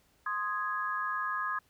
sine chord, Ab major, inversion first, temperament equal, 1046.5 / 1244.5 / 1661.2 Hz, C6 / Eb6 / Ab6, 0 / 0 / 0 cents, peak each -36 / -34 / -35 dBFS, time 0.26-1.59 s, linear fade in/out 5 ms, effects pink hiss -68 dBFS RMS until 1.69 s

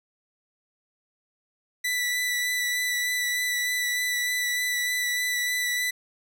sawtooth tone with vibrato, 1975.5 Hz, B6, in tune, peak -21 dBFS, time 1.84-5.91 s, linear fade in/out 10 ms, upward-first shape sine, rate 3.3 Hz, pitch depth 13 cents each way, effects none

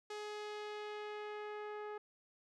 sawtooth tone with low-pass filter sweep, 420.2 Hz, G#4, 20 cents sharp, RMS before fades -45 dBFS, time 0.1-1.98 s, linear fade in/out 5 ms, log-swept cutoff 6200 to 1500 Hz, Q 1, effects none

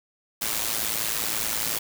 white noise with amplitude modulation, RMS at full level -24 dBFS, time 0.41-1.79 s, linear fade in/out 10 ms, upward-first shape sine, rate 110 Hz, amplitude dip 75%, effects none

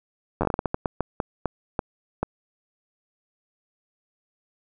slowing click train, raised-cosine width 1 ms, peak -9 dBFS, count 16, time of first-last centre 0.41-2.23 s, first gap 10 ms, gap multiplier 1.31, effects none

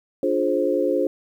sine chord, D half-diminished seventh, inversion none, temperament just, 293.7 / 352.4 / 422.9 / 528.6 Hz, D4 / F4 / Ab4 / C5, 0 / +16 / +31 / +18 cents, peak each -25 / -24 / -25 / -22 dBFS, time 0.23-1.07 s, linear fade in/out 2 ms, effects 9-bit

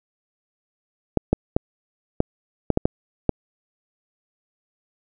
clicks, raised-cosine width 2 ms, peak -3 dBFS, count 8, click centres 1.173 / 1.33 / 1.565 / 2.204 / 2.703 / 2.774 / 2.855 / 3.293 s, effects none

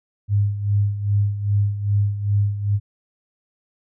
sine tone with tremolo, 102 Hz, G#2, 31 cents flat, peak -14 dBFS, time 0.28-2.8 s, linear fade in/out 50 ms, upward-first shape sine, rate 2.5 Hz, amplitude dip 70%, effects none

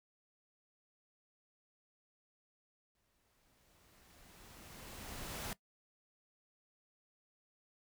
pink noise with exponential growth, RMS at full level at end -41 dBFS, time 2.95-5.53 s, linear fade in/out 1 ms, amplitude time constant 560 ms, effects noise-tail reverb RT60 0.1 s tail -19 dB re dry

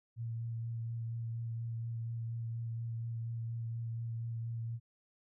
sine tone with vibrato, 115.3 Hz, A#2, 19 cents flat, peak -36 dBFS, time 0.16-4.8 s, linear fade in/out 50 ms, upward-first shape sine, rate 4.2 Hz, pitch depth 15 cents each way, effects none

